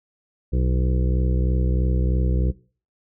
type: harmonic tone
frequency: 63.1 Hz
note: B1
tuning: 38 cents sharp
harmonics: 1 / 2 / 3 / 5 / 6 / 7 / 8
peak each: -19 / -25 / -29 / -33 / -35 / -36 / -37 dBFS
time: 0.52-2.52 s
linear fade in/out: 20 ms
effects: noise-tail reverb RT60 0.4 s tail -20 dB re dry